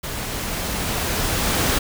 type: noise with level ramp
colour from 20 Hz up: pink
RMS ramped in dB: -29 to -19 dBFS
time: 0.03-1.79 s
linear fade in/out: 10 ms
effects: none